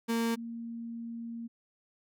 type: tone pair in turn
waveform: 35% pulse / sine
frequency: 230 / 231.9 Hz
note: A#3 / A#3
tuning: -23 / -9 cents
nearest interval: unison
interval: 14 cents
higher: second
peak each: -26 / -37 dBFS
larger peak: first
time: 0.08-0.36 / 0.36-1.48 s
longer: second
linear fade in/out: 20 ms
effects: none